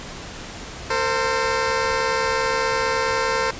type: tone pair together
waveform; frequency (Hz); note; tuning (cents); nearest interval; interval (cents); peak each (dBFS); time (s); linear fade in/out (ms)
15% pulse; 453.6 / 523.3; A#4 / C5; -47 / 0; major second; 247; -16; 0.9-3.51; 5
effects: pink hiss -35 dBFS RMS until 3.59 s + resampled to 16000 Hz